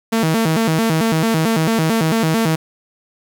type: tone with vibrato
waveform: sawtooth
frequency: 190 Hz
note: F#3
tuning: 46 cents sharp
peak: -10 dBFS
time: 0.12-2.56 s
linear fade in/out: 10 ms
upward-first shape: square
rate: 4.5 Hz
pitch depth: 300 cents each way
effects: 7-bit